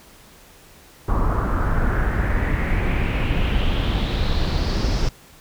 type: noise with low-pass filter sweep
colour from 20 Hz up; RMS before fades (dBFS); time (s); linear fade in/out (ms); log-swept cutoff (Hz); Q
brown; -20; 1.08-5.09; 5; 1100 to 5500; 3.8
effects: pink hiss -48 dBFS RMS until 5.4 s